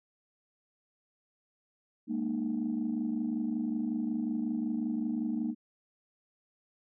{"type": "chord", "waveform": "sine", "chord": "Ab suspended second", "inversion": "none", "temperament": "equal with one note detuned", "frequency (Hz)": [207.7, 233.1, 304.5], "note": ["Ab3", "Bb3", "Eb4"], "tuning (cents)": [0, 0, -37], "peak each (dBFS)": [-36, -31, -34], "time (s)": [2.07, 5.55], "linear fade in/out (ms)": 50, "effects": ["tanh soft clip ceiling -23 dBFS"]}